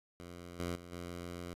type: tone with level steps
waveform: 10% pulse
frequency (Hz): 87.31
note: F2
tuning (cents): 0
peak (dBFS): -39 / -28 / -41 / -34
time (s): 0.2-1.54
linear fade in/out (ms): 0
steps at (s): 0.59 / 0.75 / 0.92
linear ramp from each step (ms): 5
effects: resampled to 32000 Hz